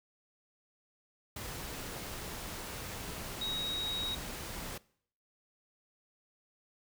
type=tone in noise; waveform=sine; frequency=3800 Hz; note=A#7; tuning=33 cents sharp; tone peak=-34 dBFS; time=3.41-4.15 s; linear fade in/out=5 ms; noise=pink; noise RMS=-42 dBFS; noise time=1.36-4.78 s; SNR=+5 dB; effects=noise-tail reverb RT60 0.6 s tail -22 dB re dry